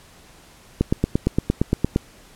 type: click train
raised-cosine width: 3 ms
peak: -4 dBFS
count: 11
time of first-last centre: 0.81-1.961 s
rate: 8.69 Hz
effects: pink hiss -49 dBFS RMS until 2.35 s + low-pass 12000 Hz 12 dB/octave